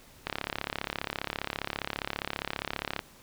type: click train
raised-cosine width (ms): 0.3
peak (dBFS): -14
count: 96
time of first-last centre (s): 0.27-2.992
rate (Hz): 34.9
effects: pink hiss -55 dBFS RMS until 3.22 s